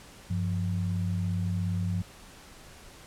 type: tone pair together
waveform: sine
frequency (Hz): 97.18 / 174.61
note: G2 / F3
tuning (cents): -15 / 0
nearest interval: minor seventh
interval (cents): 1015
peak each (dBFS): -28 / -31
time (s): 0.3-2.02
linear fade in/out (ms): 5
effects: pink hiss -50 dBFS RMS until 3.06 s + low-pass 11000 Hz 12 dB/octave

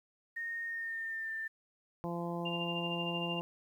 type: tone with pitch glide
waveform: sine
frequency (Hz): 1847 to 1787.2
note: A#6 to A6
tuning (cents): -16 to +27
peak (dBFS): -36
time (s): 0.36-1.48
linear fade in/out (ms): 10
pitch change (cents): -57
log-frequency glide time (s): 0.65-1.32
type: harmonic tone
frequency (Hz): 171.6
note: F3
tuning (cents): -30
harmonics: 1 / 2 / 3 / 4 / 5 / 6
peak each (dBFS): -38 / -41 / -43 / -44 / -45 / -46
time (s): 2.04-3.41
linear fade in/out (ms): 0
type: tone with tremolo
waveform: sine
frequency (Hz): 2794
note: F7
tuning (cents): 0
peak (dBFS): -35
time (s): 2.45-3.4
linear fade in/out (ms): 10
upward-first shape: sine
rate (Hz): 13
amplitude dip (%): 60
effects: 11-bit

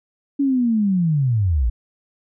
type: linear sweep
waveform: sine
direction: down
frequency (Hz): 285.3 to 51.5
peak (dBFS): -15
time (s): 0.39-1.7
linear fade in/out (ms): 10
effects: none

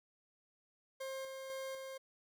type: tone with tremolo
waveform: 40% pulse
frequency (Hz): 532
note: C5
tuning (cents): +29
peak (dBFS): -40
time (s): 1-1.98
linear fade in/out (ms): 10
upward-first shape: square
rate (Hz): 2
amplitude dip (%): 35
effects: none

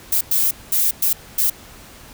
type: noise bursts at uneven times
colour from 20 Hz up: violet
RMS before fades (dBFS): -17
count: 5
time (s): 0.12-0.21 / 0.31-0.51 / 0.72-0.91 / 1.02-1.13 / 1.38-1.5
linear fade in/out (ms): 5
effects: pink hiss -42 dBFS RMS until 2.13 s

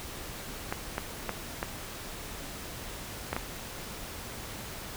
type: clicks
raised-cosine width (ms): 0.5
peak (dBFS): -15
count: 6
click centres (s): 0.725 / 0.981 / 1.293 / 1.629 / 3.33 / 3.365
effects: pink hiss -41 dBFS RMS until 4.96 s

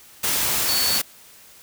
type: tone in noise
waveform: sine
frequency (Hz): 4457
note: C#8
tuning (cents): +9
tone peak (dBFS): -22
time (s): 0.68-0.99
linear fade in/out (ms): 10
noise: white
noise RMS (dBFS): -22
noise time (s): 0.23-1.02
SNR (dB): -3
effects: white hiss -48 dBFS RMS until 1.62 s

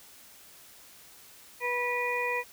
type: harmonic tone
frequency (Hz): 488.6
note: B4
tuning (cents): -19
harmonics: 1 / 2 / 4 / 5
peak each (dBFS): -33 / -33 / -33 / -33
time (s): 1.6-2.44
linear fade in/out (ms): 50
effects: white hiss -53 dBFS RMS until 2.52 s

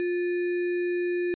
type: tone with sample-and-hold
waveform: sine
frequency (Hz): 353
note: F4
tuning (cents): +19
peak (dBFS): -24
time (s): 0-1.34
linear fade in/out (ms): 0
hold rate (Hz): 2100
effects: resampled to 8000 Hz

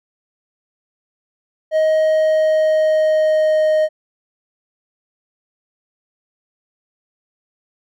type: tone with pitch glide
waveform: triangle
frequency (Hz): 628 to 621.1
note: D#5 to D#5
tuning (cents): +16 to -3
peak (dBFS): -10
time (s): 1.71-3.89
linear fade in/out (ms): 50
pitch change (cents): -19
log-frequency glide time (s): 1.97-3.66
effects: none

